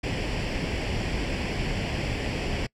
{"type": "noise with comb filter", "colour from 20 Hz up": "pink", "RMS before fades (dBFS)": -28, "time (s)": [0.03, 2.67], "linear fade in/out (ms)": 10, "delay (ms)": 0.39, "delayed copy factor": 0.65, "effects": ["noise-tail reverb RT60 0.1 s tail -24 dB re dry", "low-pass 4000 Hz 12 dB/octave"]}